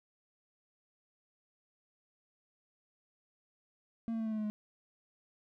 triangle tone with pitch steps, 228.5 / 225.5 / 222.5 / 219.6 / 216.7 / 213.8 / 211 Hz, A#3 / A3 / A3 / A3 / A3 / A3 / G#3, -34 / +43 / +20 / -3 / -26 / -49 / +28 cents, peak -31 dBFS, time 4.08-4.5 s, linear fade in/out 0 ms, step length 60 ms, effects none

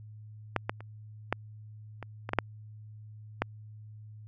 clicks, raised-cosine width 0.5 ms, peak -11 / -14 / -30 / -11 / -24 / -20 / -13 / -7 / -11 dBFS, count 9, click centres 0.563 / 0.695 / 0.806 / 1.326 / 2.027 / 2.291 / 2.334 / 2.387 / 3.42 s, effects added 107 Hz sine -45 dBFS peak until 4.27 s

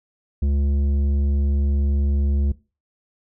triangle tone with tanh clipping, 70.6 Hz, C#2, 32 cents sharp, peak -19 dBFS, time 0.42-2.52 s, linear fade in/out 5 ms, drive 14 dB, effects noise-tail reverb RT60 0.3 s tail -19 dB re dry

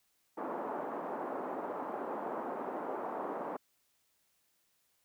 white band-pass noise, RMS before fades -39 dBFS, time 0.37-3.57 s, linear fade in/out 10 ms, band 240 to 1000 Hz, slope 24 dB/octave, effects white hiss -75 dBFS RMS until 5.04 s

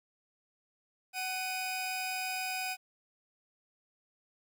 sawtooth tone pair together, 749 / 2482 Hz, F#5 / D#7, +21 / -5 cents, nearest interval octave + major sixth, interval 2074 cents, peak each -33 / -33 dBFS, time 1.13-2.77 s, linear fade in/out 50 ms, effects 11-bit

